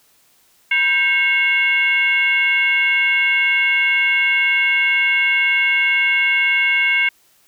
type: tone with frequency modulation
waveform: sine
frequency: 2180 Hz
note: C#7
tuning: 29 cents flat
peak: -13 dBFS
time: 0.71-7.09 s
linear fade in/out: 5 ms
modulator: 601 Hz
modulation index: 0.87
effects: white hiss -56 dBFS RMS until 7.47 s